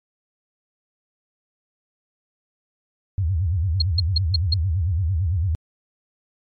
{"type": "tone with vibrato", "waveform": "sine", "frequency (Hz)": 87.31, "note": "F2", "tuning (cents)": 0, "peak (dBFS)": -18, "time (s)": [3.18, 5.55], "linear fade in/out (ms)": 0, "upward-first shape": "sine", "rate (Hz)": 8.9, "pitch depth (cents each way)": 240}
{"type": "tone bursts", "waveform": "sine", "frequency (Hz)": 4251, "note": "C8", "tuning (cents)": 27, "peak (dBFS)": -16, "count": 5, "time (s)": [3.8, 4.54], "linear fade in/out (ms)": 5, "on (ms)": 20, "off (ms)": 160}
{"effects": ["MP3 48 kbps"]}